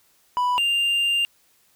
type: tone pair in turn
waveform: triangle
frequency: 987.8 / 2794 Hz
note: B5 / F7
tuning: 0 / 0 cents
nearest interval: octave + tritone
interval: 1800 cents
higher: second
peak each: -17 dBFS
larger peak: neither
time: 0.37-0.58 / 0.58-1.25 s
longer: second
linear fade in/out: 0 ms
effects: white hiss -61 dBFS RMS until 1.75 s